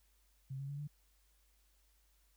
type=tone with pitch steps; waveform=sine; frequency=134 / 138.17 / 142.46 / 146.89 Hz; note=C3 / C#3 / C#3 / D3; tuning=+42 / -5 / +48 / +1 cents; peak=-40 dBFS; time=0.5-0.876 s; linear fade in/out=10 ms; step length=94 ms; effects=added 50 Hz sine -70 dBFS peak until 2.36 s + white hiss -75 dBFS RMS until 2.36 s